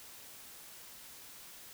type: silence
effects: white hiss -52 dBFS RMS until 1.73 s